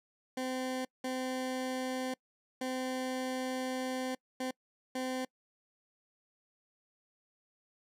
20% pulse tone bursts at uneven times, 257.6 Hz, C4, 27 cents flat, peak -29 dBFS, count 5, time 0.37-0.85 / 1.04-2.14 / 2.61-4.15 / 4.4-4.51 / 4.95-5.25 s, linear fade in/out 5 ms, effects noise-tail reverb RT60 0.1 s tail -26 dB re dry + low-pass 12000 Hz 12 dB/octave

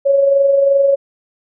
sine tone with amplitude modulation, 554.4 Hz, C#5, in tune, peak -7 dBFS, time 0.05-0.96 s, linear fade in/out 20 ms, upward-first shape sine, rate 22.8 Hz, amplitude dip 40%, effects none

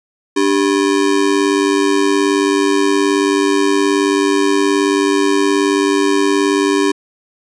square ring-modulated tone, 343.3 Hz, F4, 30 cents flat, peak -9 dBFS, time 0.36-6.92 s, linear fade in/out 10 ms, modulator 49.4 Hz, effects resampled to 22050 Hz

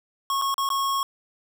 square tone with dropouts, 1095 Hz, C#6, 22 cents flat, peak -23 dBFS, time 0.3-1.03 s, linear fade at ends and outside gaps 1 ms, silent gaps 0.415-0.42 / 0.542-0.58 / 0.69-0.702 s, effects none

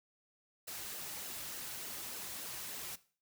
white noise with flanger, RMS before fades -44 dBFS, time 0.67-2.96 s, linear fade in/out 10 ms, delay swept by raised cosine 0.84 to 4.44 ms, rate 3.4 Hz, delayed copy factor -0.5, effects noise-tail reverb RT60 0.4 s tail -17 dB re dry

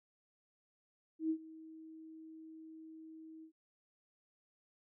sine tone with ADSR envelope, 319.1 Hz, D#4, 44 cents sharp, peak -30 dBFS, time 1.19-3.52 s, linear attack 110 ms, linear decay 75 ms, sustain -20 dB, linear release 88 ms, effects none

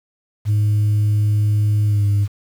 sine tone with pitch glide, 105 to 101.6 Hz, G#2 to G#2, +19 to -38 cents, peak -11 dBFS, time 0.45-2.28 s, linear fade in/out 50 ms, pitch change -57 cents, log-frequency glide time 1.86-2.05 s, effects tanh soft clip ceiling -12 dBFS + 7-bit

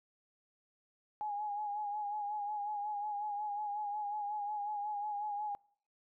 sine tone with vibrato, 830.6 Hz, G#5, in tune, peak -35 dBFS, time 1.21-5.55 s, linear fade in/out 0 ms, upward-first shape sine, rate 5.5 Hz, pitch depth 42 cents each way, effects noise-tail reverb RT60 0.6 s tail -26 dB re dry

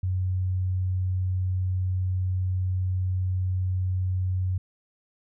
sine tone, 92.5 Hz, F#2, in tune, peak -23 dBFS, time 0.03-4.58 s, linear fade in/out 5 ms, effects none

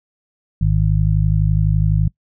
harmonic tone, 51.91 Hz, G#1, in tune, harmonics 1 / 2 / 3, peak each -17 / -17 / -17 dBFS, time 0.61-2.08 s, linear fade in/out 5 ms, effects noise-tail reverb RT60 0.1 s tail -23 dB re dry

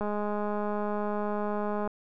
click train, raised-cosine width 1 ms, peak -19 dBFS, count 389, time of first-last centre 0.01-1.875 s, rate 208 Hz, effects none

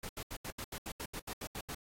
pink noise bursts, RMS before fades -42 dBFS, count 13, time 0.03-1.748 s, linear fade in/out 5 ms, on 62 ms, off 76 ms, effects AAC 48 kbps

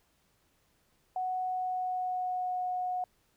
sine tone with pitch glide, 740 to 729.8 Hz, F#5 to F#5, 0 to -24 cents, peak -30 dBFS, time 1.16-3.04 s, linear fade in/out 2 ms, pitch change -24 cents, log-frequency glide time 1.4-2.64 s, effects pink hiss -71 dBFS RMS until 3.36 s

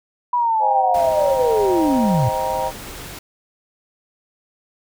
sine linear sweep, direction down, 987.8 to 108.5 Hz, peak -15 dBFS, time 0.33-2.29 s, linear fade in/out 5 ms
sine chord, C minor seventh, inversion none, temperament just, 523.3 / 627.9 / 784.9 / 941.9 Hz, C5 / Eb5 / G5 / Bb5, 0 / +16 / +2 / +18 cents, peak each -25 / -26 / -25 / -23 dBFS, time 0.59-2.72 s, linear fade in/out 50 ms
pink noise, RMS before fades -34 dBFS, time 0.94-3.19 s, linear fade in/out 5 ms
effects none

